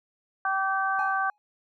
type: harmonic tone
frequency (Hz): 386.5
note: G4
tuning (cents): -24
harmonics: 2 / 3 / 4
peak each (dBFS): -28 / -28 / -28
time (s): 0.45-1.3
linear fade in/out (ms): 2
type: tone with exponential decay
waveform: triangle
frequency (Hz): 835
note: G#5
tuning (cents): +9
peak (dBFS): -28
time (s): 0.99-1.38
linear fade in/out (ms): 0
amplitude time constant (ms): 84
effects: none